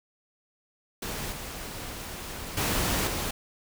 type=noise with level steps; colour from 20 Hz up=pink; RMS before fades=-34 / -38 / -27 / -31 dBFS; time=1.02-3.31 s; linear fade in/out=5 ms; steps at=1.32 / 2.57 / 3.07 s; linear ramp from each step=5 ms; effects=none